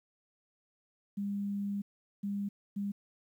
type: tone bursts at uneven times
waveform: sine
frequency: 201.3 Hz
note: G3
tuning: 46 cents sharp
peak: -32 dBFS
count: 3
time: 1.17-1.82 / 2.23-2.49 / 2.76-2.92 s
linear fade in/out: 10 ms
effects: 11-bit